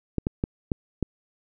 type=clicks; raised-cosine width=3 ms; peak=-11 dBFS; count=5; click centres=0.183 / 0.269 / 0.439 / 0.718 / 1.027 s; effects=none